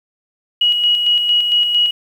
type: tone with tremolo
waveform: sine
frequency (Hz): 2906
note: F#7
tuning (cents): -32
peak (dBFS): -10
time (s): 0.61-1.91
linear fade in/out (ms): 5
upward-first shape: square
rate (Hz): 4.4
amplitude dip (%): 40
effects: 7-bit